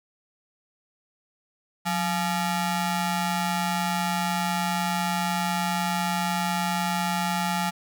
sawtooth ring-modulated tone, 516 Hz, C5, 24 cents flat, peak -17 dBFS, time 1.85-7.71 s, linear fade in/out 20 ms, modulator 335 Hz, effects none

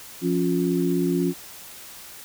sine tone cluster, 174.8 / 276.9 / 353.4 Hz, F3 / C#4 / F4, +2 / -2 / +21 cents, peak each -24 dBFS, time 0.21-1.34 s, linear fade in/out 50 ms, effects white hiss -42 dBFS RMS until 2.24 s

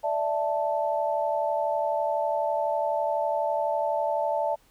sine chord, D suspended second, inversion none, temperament equal, 587.3 / 659.3 / 880 Hz, D5 / E5 / A5, 0 / 0 / 0 cents, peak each -28 dBFS, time 0.03-4.56 s, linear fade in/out 20 ms, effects pink hiss -62 dBFS RMS until 4.7 s

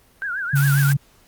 sine tone with vibrato, 1523 Hz, F#6, 50 cents sharp, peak -23 dBFS, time 0.22-0.92 s, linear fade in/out 0 ms, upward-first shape triangle, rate 7.4 Hz, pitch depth 180 cents each way
sine tone, 140 Hz, C#3, 18 cents sharp, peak -14 dBFS, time 0.53-0.97 s, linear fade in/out 10 ms
white high-pass noise, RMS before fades -28 dBFS, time 0.55-0.94 s, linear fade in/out 20 ms, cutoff 760 Hz, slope 96 dB/octave
effects pink hiss -55 dBFS RMS until 1.27 s + Opus 32 kbps

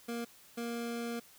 25% pulse tone bursts at uneven times, 234.8 Hz, A#3, 13 cents sharp, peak -32 dBFS, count 2, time 0.08-0.25 / 0.57-1.2 s, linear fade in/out 10 ms, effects white hiss -59 dBFS RMS until 1.38 s

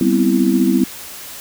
sine chord, C major seventh, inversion second, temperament equal, 196 / 246.9 / 261.6 / 329.6 Hz, G3 / B3 / C4 / E4, 0 / 0 / 0 / 0 cents, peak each -17 dBFS, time 0.01-0.84 s, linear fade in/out 2 ms, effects white hiss -33 dBFS RMS until 1.4 s

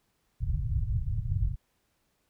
white low-pass noise, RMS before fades -29 dBFS, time 0.4-1.56 s, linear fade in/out 20 ms, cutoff 130 Hz, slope 48 dB/octave, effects pink hiss -74 dBFS RMS until 2.29 s

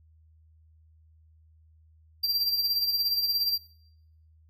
square tone with tremolo, 4722 Hz, D8, 9 cents sharp, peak -23 dBFS, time 2.23-3.58 s, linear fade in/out 10 ms, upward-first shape sine, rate 17 Hz, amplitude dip 55%, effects noise-tail reverb RT60 0.8 s tail -22 dB re dry + added 79 Hz sine -56 dBFS peak until 4.49 s

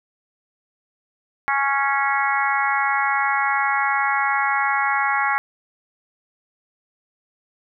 harmonic tone with a mistuned harmonic, 277.2 Hz, C#4, in tune, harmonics 3 / 4 / 5 / 6 / 7 / 8, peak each -23 / -24 / -25 / -26 / -26 / -27 dBFS, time 1.48-5.38 s, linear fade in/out 0 ms, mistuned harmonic 8, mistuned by -23 cents, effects none

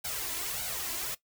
white noise with flanger, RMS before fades -35 dBFS, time 0.04-1.15 s, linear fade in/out 10 ms, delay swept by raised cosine 1.3 to 3 ms, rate 1.7 Hz, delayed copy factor +0.75, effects noise-tail reverb RT60 0.1 s tail -17 dB re dry

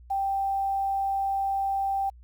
sine tone with quantisation, 784 Hz, G5, in tune, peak -24 dBFS, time 0.1-2.1 s, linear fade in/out 10 ms, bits 9, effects added 60 Hz sine -47 dBFS peak until 2.23 s

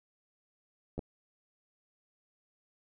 clicks, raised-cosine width 2 ms, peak -24 dBFS, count 2, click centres 0.98 / 0.992 s, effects none

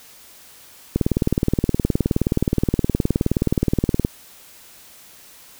click train, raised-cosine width 3 ms, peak -4 dBFS, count 60, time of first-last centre 0.96-4.049 s, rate 19.1 Hz, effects white hiss -46 dBFS RMS until 5.59 s

